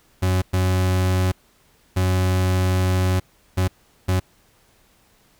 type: tone bursts at uneven times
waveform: 40% pulse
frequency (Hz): 92.5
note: F#2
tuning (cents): 0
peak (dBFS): -16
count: 5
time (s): 0.22-0.42 / 0.53-1.32 / 1.96-3.2 / 3.57-3.68 / 4.08-4.2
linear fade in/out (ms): 10
effects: pink hiss -58 dBFS RMS until 5.39 s